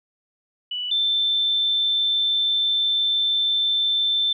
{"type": "tone pair in turn", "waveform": "sine", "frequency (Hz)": [2960, 3547], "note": ["F#7", "A7"], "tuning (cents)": [0, 13], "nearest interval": "minor third", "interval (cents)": 313, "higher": "second", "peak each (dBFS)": [-25, -18], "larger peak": "second", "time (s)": [[0.71, 0.91], [0.91, 4.33]], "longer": "second", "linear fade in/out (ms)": 5, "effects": []}